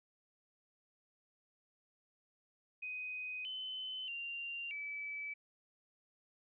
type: tone with pitch steps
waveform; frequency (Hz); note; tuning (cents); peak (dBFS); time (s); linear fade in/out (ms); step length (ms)
sine; 2504 / 3042 / 2777 / 2301; D#7 / F#7 / F7 / D7; +10 / +47 / -10 / -36; -40; 2.82-5.34; 10; 630
effects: none